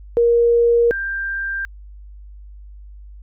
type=tone pair in turn; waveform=sine; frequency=471 / 1584.2 Hz; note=A#4 / G6; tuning=+18 / +18 cents; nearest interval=octave + major sixth; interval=2100 cents; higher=second; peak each=-11 / -21 dBFS; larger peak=first; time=0.17-0.91 / 0.91-1.65 s; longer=neither; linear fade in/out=0 ms; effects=added 50 Hz sine -36 dBFS peak until 3.22 s